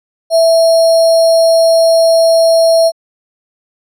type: tone with sample-and-hold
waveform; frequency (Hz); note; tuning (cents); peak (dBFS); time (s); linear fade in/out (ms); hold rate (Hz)
sine; 659.3; E5; 0; -5; 0.3-2.92; 50; 4900
effects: low-pass 12000 Hz 12 dB/octave